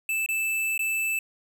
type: tone with dropouts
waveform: square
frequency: 2637 Hz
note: E7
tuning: in tune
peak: -25 dBFS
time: 0.09-1.19 s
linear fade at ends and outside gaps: 2 ms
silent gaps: 0.262-0.288 / 0.778-0.792 s
effects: none